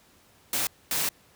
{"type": "noise bursts at uneven times", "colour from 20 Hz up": "white", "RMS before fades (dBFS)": -27, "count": 2, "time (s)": [[0.53, 0.67], [0.91, 1.09]], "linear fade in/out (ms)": 2, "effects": ["pink hiss -59 dBFS RMS until 1.35 s", "high-pass 60 Hz 12 dB/octave"]}